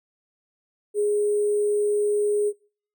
sine tone with sample-and-hold, 415.3 Hz, G#4, in tune, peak -19 dBFS, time 0.94-2.53 s, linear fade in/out 50 ms, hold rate 8820 Hz, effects noise-tail reverb RT60 0.5 s tail -25 dB re dry

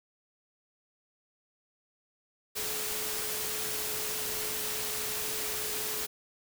sine tone in noise, 428.7 Hz, A4, 45 cents flat, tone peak -43 dBFS, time 2.55-6.07 s, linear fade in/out 20 ms, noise white, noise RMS -34 dBFS, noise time 2.55-6.07 s, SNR -12 dB, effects none

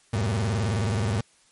35% pulse tone with vibrato, 104.5 Hz, G#2, 11 cents sharp, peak -21 dBFS, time 0.13-1.21 s, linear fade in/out 5 ms, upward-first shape square, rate 19 Hz, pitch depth 180 cents each way, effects white hiss -60 dBFS RMS until 1.51 s + MP3 48 kbps

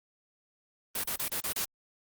white noise bursts, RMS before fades -32 dBFS, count 6, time 0.95-1.649 s, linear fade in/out 5 ms, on 89 ms, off 33 ms, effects Opus 32 kbps

